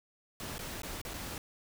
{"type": "noise with dropouts", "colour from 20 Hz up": "pink", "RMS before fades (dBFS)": -41, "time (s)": [0.4, 1.38], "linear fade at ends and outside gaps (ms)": 1, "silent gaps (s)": [[0.582, 0.591], [0.819, 0.833], [1.015, 1.05], [1.136, 1.14]], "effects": []}